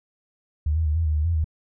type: tone with pitch steps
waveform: sine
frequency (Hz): 75.5 / 80.6 / 75.7 / 82.5 / 76.8 / 75.8 / 84.6 / 78.3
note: D2 / E2 / D#2 / E2 / D#2 / D#2 / E2 / D#2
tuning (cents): +48 / -38 / -47 / +2 / -22 / -45 / +45 / +11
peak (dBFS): -19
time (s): 0.66-1.444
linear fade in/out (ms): 5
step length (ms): 98
effects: none